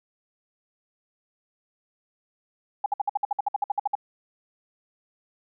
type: tone bursts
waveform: sine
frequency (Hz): 817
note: G#5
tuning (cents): -29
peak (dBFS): -20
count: 15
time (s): 2.84-3.953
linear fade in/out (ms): 5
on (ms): 21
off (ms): 57
effects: none